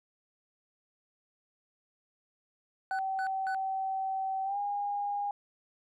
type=tone with pitch glide; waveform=sine; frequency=768 to 813.7 Hz; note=G5 to G#5; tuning=-36 to -36 cents; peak=-30 dBFS; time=2.91-5.31 s; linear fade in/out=2 ms; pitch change=+100 cents; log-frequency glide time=4.44-4.58 s
type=tone bursts; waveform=triangle; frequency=1493 Hz; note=F#6; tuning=15 cents sharp; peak=-34 dBFS; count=3; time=2.91-3.547 s; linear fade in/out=0 ms; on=79 ms; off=200 ms
effects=none